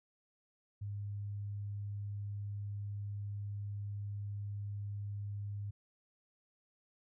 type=tone; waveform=sine; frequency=101.9 Hz; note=G#2; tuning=32 cents flat; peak=-38 dBFS; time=0.81-5.71 s; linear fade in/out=10 ms; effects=none